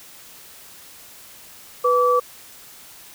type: tone pair together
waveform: sine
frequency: 493.9 / 1154.9 Hz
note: B4 / D6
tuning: 0 / -29 cents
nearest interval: octave + minor third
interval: 1471 cents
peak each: -17 dBFS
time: 1.84-2.2 s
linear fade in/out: 10 ms
effects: white hiss -44 dBFS RMS until 3.14 s